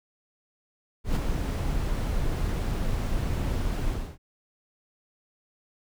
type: noise with ADSR envelope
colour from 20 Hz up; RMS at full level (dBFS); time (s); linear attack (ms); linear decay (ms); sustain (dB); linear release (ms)
brown; -22; 1.04-4.18; 120; 12; -5; 290
effects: none